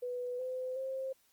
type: tone with pitch steps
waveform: sine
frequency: 493.9 / 511.3 / 529.3 Hz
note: B4 / C5 / C5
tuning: 0 / -40 / +20 cents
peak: -35 dBFS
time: 0.02-1.13 s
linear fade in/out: 10 ms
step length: 370 ms
effects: white hiss -70 dBFS RMS until 1.32 s + Opus 24 kbps